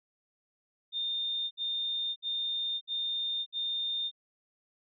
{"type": "tone bursts", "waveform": "sine", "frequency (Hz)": 3629, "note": "A#7", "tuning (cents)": -47, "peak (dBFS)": -30, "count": 5, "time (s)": [0.92, 4.114], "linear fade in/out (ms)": 50, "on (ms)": 590, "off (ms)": 61, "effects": []}